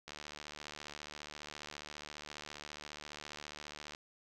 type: click train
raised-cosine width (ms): 0.2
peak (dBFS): -28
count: 290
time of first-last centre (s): 0.08-3.949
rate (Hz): 74.7
effects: none